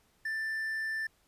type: tone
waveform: triangle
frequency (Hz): 1772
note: A6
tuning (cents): +12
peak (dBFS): -30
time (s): 0.25-1.07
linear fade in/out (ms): 5
effects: pink hiss -69 dBFS RMS until 1.27 s + resampled to 32000 Hz